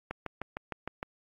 click train, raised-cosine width 0.5 ms, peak -20 dBFS, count 7, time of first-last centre 0.11-1.029 s, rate 6.53 Hz, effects AAC 64 kbps

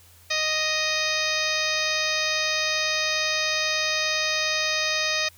harmonic tone, 622.3 Hz, D#5, in tune, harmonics 1 / 2 / 3 / 4 / 5 / 6 / 7 / 8 / 9 / 10, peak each -32 / -34 / -29 / -28 / -37 / -30 / -34 / -30 / -39 / -34 dBFS, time 0.3-5.29 s, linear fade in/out 10 ms, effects added 86 Hz sine -54 dBFS peak until 5.37 s + white hiss -54 dBFS RMS until 5.37 s

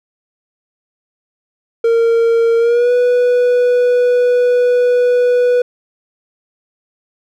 triangle tone with pitch glide, 461.2 to 491.5 Hz, A#4 to B4, -19 to -8 cents, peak -7 dBFS, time 1.84-5.62 s, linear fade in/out 5 ms, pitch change +111 cents, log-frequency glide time 2.58-2.92 s, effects none

